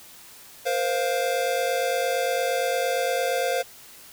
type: chord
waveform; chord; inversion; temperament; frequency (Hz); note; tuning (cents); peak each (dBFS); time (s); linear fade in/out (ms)
square; Bb suspended second; none; equal with one note detuned; 474.6 / 523.3 / 698.5; Bb4 / C5 / F5; +31 / 0 / 0; -30 / -26 / -28; 0.65-3.63; 20
effects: white hiss -47 dBFS RMS until 4.12 s